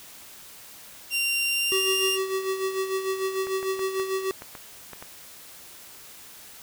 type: tone with pitch glide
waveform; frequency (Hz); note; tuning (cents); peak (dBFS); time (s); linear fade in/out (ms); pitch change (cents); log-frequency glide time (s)
sawtooth; 2769 to 2796; F7 to F7; -15 to +1; -20; 1.1-2.19; 50; +16; 1.47-1.87
type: tone with tremolo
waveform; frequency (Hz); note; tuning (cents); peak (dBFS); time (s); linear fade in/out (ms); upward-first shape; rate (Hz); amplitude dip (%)
square; 382.1; G4; -44; -24; 1.72-4.31; 0; sine; 6.7; 60
type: clicks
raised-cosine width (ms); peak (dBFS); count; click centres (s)
0.5; -24; 8; 3.47 / 3.629 / 3.793 / 3.998 / 4.421 / 4.552 / 4.933 / 5.025
effects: white hiss -46 dBFS RMS until 6.62 s